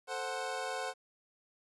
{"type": "chord", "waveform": "25% pulse", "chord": "F# diminished", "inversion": "first", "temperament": "equal", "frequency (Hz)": [440, 523.3, 740], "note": ["A4", "C5", "F#5"], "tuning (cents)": [0, 0, 0], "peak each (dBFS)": [-39, -36, -35], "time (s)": [0.07, 0.94], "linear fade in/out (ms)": 50, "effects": ["resampled to 24000 Hz", "11-bit"]}